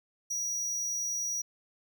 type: tone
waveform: square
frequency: 5790 Hz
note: F#8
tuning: 38 cents flat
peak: -31 dBFS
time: 0.3-1.42 s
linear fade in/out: 10 ms
effects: none